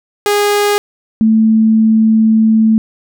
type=tone pair in turn; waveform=sawtooth / sine; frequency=411.2 / 220.7 Hz; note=G#4 / A3; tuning=-17 / +5 cents; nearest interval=major seventh; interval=1078 cents; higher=first; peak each=-6 dBFS; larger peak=neither; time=0.26-0.78 / 1.21-2.78 s; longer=second; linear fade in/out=0 ms; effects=none